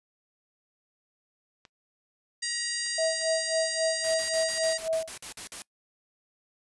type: clicks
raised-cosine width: 0.2 ms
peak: -32 dBFS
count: 4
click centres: 1.652 / 2.864 / 3.043 / 3.215 s
type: harmonic tone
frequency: 949 Hz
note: A#5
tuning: 31 cents sharp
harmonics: 2 / 3 / 4 / 5 / 6 / 7 / 8 / 9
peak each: -36 / -45 / -44 / -33 / -45 / -38 / -44 / -36 dBFS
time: 2.42-4.78 s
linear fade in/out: 10 ms
type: tone with tremolo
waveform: sine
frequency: 647 Hz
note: E5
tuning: 32 cents flat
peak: -23 dBFS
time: 2.98-5.09 s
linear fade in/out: 5 ms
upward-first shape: sine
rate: 3.7 Hz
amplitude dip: 90%
type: noise bursts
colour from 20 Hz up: white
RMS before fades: -39 dBFS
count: 11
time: 4.04-5.62 s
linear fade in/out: 0 ms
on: 100 ms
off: 48 ms
effects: noise-tail reverb RT60 0.1 s tail -23 dB re dry + resampled to 24000 Hz